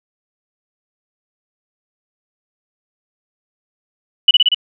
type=tone with echo; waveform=sine; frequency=2960 Hz; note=F#7; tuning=in tune; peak=-3 dBFS; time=4.28-4.31 s; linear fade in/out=5 ms; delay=59 ms; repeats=4; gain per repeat=-2 dB; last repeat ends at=4.546 s; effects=none